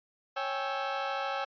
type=tone cluster; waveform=35% pulse; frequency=551 / 787 / 840 / 1316 Hz; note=C#5 / G5 / G#5 / E6; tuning=-11 / +7 / +19 / -3 cents; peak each=-35 / -34 / -37 / -35 dBFS; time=0.36-1.45 s; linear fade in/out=10 ms; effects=resampled to 11025 Hz